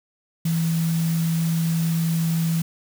sine tone in noise, 164.5 Hz, E3, 3 cents flat, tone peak -19 dBFS, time 0.45-2.62 s, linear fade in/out 5 ms, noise white, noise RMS -35 dBFS, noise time 0.45-2.62 s, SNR +13 dB, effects none

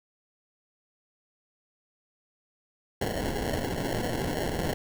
violet noise with sample-and-hold, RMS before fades -30 dBFS, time 3.01-4.74 s, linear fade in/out 5 ms, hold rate 1225 Hz, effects none

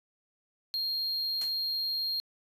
triangle tone, 4226 Hz, C8, 16 cents sharp, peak -28 dBFS, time 0.74-2.2 s, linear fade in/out 0 ms
white noise with exponential decay, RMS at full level -39 dBFS, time 1.41-1.58 s, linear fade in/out 5 ms, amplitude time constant 35 ms
effects resampled to 32000 Hz

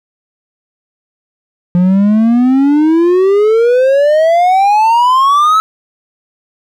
triangle exponential sweep, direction up, 174.61 to 1312 Hz, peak -4 dBFS, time 1.75-5.6 s, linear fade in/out 0 ms, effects none

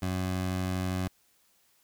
20% pulse tone, 92.5 Hz, F#2, in tune, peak -24 dBFS, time 0.02-1.08 s, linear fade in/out 5 ms, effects white hiss -67 dBFS RMS until 1.83 s

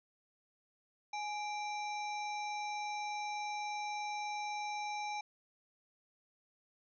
harmonic tone with a mistuned harmonic, 784 Hz, G5, in tune, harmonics 1 / 3 / 5 / 7 / 8, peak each -38 / -44 / -51 / -53 / -55 dBFS, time 1.13-5.21 s, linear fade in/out 5 ms, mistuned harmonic 1, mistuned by +110 cents, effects none

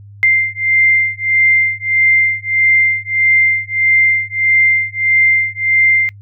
sine beating tone pair, 2093 / 2094.6 Hz, C7 / C7, 0 / +1 cents, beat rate 1.6 Hz, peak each -13 dBFS, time 0.23-6.09 s, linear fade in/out 0 ms, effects noise-tail reverb RT60 0.1 s tail -24 dB re dry + added 101 Hz sine -34 dBFS peak until 6.21 s

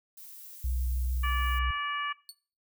violet noise, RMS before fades -47 dBFS, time 0.17-1.59 s, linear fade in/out 5 ms
sine tone, 62.7 Hz, B1, 27 cents sharp, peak -27 dBFS, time 0.64-1.71 s, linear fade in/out 5 ms
harmonic tone, 580 Hz, D5, 22 cents flat, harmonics 2 / 3 / 4 / 5, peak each -32 / -36 / -38 / -40 dBFS, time 1.23-2.13 s, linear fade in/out 10 ms
sawtooth tone with exponential decay, 4435 Hz, C#8, in tune, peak -35 dBFS, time 2.29-2.37 s, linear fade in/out 1 ms, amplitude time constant 16 ms
effects noise-tail reverb RT60 0.4 s tail -20 dB re dry

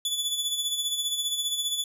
sawtooth tone with tremolo, 3450 Hz, A7, 35 cents flat, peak -21 dBFS, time 0.05-1.84 s, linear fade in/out 2 ms, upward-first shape sine, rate 15 Hz, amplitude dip 55%, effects resampled to 32000 Hz

